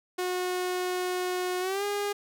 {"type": "tone with pitch glide", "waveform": "sawtooth", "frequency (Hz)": [363.5, 408], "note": ["F#4", "G#4"], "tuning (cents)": [-31, -31], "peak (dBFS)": -24, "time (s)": [0.18, 2.13], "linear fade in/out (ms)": 10, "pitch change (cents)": 200, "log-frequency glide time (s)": [1.6, 1.84], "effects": []}